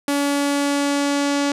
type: tone with low-pass filter sweep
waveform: sawtooth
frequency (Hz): 284.3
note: C#4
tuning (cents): +44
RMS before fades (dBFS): -20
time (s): 0.08-1.52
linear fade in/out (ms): 2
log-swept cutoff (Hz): 11000 to 6900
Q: 1.4
effects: none